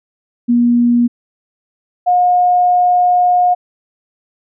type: tone pair in turn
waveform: sine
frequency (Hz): 239.5 / 717.7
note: A#3 / F5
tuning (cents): +47 / +47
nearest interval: octave + perfect fifth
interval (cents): 1900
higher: second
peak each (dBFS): -8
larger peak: neither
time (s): 0.48-1.08 / 2.06-3.55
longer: second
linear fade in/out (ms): 20
effects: none